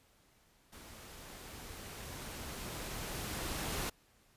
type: noise with level ramp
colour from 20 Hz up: pink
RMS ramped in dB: -53 to -37 dBFS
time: 0.72-3.9 s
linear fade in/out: 10 ms
effects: pink hiss -68 dBFS RMS until 4.36 s + resampled to 32000 Hz